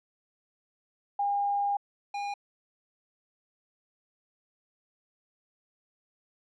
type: tone pair in turn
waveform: sine / square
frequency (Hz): 808 / 810.9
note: G#5 / G#5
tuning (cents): -48 / -42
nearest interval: unison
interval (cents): 6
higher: second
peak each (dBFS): -25 / -32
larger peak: first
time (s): 1.19-1.77 / 2.14-2.34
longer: first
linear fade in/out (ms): 5
effects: low-pass 4000 Hz 12 dB/octave